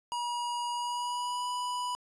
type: tone with pitch glide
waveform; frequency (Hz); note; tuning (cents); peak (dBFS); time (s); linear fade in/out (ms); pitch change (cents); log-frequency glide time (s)
square; 960 to 986.4; B5 to B5; -49 to -2; -32; 0.12-1.95; 0; +47; 0.72-1.49
effects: resampled to 24000 Hz + 12-bit